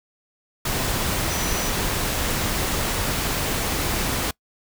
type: tone in noise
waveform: sine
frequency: 5920 Hz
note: F#8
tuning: in tune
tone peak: -32 dBFS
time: 1.3-1.7 s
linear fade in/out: 5 ms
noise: pink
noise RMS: -24 dBFS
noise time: 0.65-4.31 s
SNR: -11 dB
effects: noise-tail reverb RT60 0.1 s tail -24 dB re dry